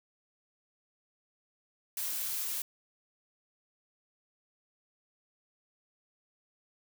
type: noise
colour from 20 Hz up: blue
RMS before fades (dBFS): -35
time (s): 1.97-2.62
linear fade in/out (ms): 2
effects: none